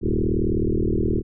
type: tone with frequency modulation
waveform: sine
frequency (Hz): 164.5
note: E3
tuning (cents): -3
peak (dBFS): -18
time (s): 0.01-1.23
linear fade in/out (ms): 50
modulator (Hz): 39.1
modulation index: 6
effects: none

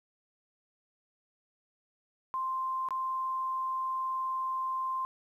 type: tone with dropouts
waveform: sine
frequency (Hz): 1046.5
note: C6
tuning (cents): 0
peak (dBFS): -30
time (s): 2.34-5.05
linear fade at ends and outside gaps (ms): 0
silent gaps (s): 2.887-2.907
effects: 11-bit

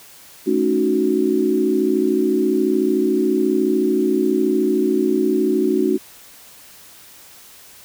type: chord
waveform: sine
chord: D# half-diminished seventh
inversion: second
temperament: equal with one note detuned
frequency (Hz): 217 / 277.2 / 311.1 / 370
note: A3 / C#4 / D#4 / F#4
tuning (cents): -24 / 0 / 0 / 0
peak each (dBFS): -23 / -21 / -21 / -18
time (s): 0.46-5.98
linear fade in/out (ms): 20
effects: white hiss -44 dBFS RMS until 7.84 s

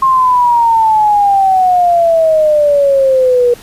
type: exponential sweep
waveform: sine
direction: down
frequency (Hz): 1071 to 478.9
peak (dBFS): -6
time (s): 0.02-3.54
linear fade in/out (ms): 5
effects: pink hiss -36 dBFS RMS until 3.62 s + resampled to 32000 Hz

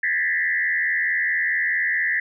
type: tone with frequency modulation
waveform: sine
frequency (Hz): 1863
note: A#6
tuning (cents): -2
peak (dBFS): -19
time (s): 0.03-2.2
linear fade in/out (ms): 5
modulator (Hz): 84.6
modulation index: 2
effects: none

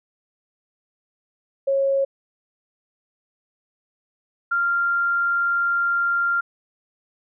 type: tone pair in turn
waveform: sine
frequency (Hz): 547 / 1390.3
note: C#5 / F6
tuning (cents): -23 / -8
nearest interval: octave + major third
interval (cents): 1615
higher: second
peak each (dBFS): -17 / -18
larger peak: first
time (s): 1.67-2.05 / 4.51-6.41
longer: second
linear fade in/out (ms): 10
effects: none

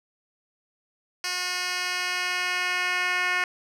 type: tone with band-pass filter sweep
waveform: 10% pulse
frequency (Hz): 361.3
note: F#4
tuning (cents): -41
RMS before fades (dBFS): -27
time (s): 1.24-3.44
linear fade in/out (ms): 2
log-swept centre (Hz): 4400 to 2200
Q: 1.4
effects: none

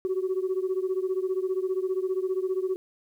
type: beating tone pair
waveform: sine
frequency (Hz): 370 / 385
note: F#4 / G4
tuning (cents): 0 / -31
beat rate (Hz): 15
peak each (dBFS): -26 / -28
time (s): 0.05-2.76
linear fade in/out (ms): 0
effects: tanh soft clip ceiling -20 dBFS + 10-bit

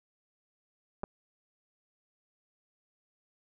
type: clicks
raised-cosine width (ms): 1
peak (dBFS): -22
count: 2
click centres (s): 1.034 / 1.039
effects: none

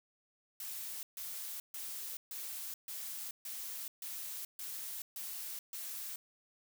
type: noise bursts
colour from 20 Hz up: blue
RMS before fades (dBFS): -43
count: 10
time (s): 0.6-6.16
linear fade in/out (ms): 2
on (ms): 430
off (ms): 140
effects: none

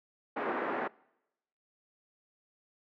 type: band-pass noise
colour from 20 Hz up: pink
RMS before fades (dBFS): -34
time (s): 0.36-0.88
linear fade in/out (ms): 10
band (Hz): 270 to 1800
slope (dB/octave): 24
effects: noise-tail reverb RT60 0.9 s tail -25 dB re dry

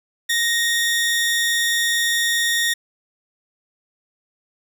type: tone pair together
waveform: sawtooth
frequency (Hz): 1864.7 / 3520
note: A#6 / A7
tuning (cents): 0 / 0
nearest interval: major seventh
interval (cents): 1100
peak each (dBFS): -15 / -21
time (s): 0.29-2.74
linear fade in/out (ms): 10
effects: none

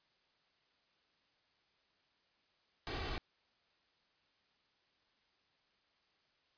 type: noise with comb filter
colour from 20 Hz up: pink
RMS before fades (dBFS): -40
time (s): 2.87-3.18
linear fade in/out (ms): 0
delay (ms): 2.6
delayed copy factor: +0.6
effects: white hiss -75 dBFS RMS until 6.57 s + resampled to 11025 Hz

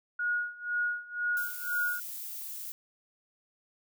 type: tone with tremolo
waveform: sine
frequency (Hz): 1445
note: F#6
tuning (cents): -41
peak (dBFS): -26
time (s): 0.19-2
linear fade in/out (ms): 5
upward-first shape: sine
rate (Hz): 2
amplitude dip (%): 90
type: noise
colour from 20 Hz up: violet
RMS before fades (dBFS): -40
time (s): 1.37-2.72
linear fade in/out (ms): 0
effects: none

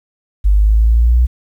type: linear sweep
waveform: sine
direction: up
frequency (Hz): 49 to 61.74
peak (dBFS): -7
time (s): 0.44-1.27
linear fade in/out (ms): 20
effects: 8-bit

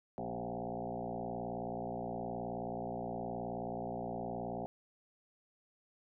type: tone with frequency modulation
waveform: sine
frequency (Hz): 460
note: A#4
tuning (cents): -23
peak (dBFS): -37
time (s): 0.18-4.66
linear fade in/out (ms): 0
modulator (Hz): 59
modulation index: 5.6
effects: none

